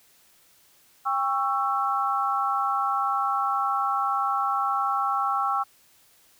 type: chord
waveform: sine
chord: C# diminished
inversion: second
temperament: just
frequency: 798.3 / 1108.7 / 1330.5 Hz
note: G5 / C#6 / E6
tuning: +31 / 0 / +16 cents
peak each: -27 / -27 / -26 dBFS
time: 1.05-5.64 s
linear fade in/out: 20 ms
effects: white hiss -59 dBFS RMS until 6.39 s